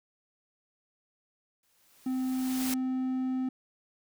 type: noise with exponential growth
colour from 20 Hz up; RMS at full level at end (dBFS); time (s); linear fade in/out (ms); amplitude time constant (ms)
white; -33; 1.63-2.74; 2; 240
type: tone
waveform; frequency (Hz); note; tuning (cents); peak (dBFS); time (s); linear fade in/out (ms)
triangle; 258.4; C4; -21; -26; 2.06-3.49; 5
effects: none